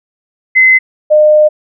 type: tone pair in turn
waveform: sine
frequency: 2049 / 607.7 Hz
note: C7 / D#5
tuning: -37 / -41 cents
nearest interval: octave + major sixth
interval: 2104 cents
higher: first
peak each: -3 dBFS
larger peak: neither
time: 0.55-0.79 / 1.1-1.49 s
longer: second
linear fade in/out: 20 ms
effects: none